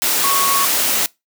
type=tone in noise; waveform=sine; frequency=1108.7 Hz; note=C#6; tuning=in tune; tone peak=-17 dBFS; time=0.24-0.65 s; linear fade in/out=0 ms; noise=white; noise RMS=-17 dBFS; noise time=0.02-1.06 s; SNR=-3 dB; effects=noise-tail reverb RT60 0.2 s tail -23 dB re dry + high-pass 200 Hz 12 dB/octave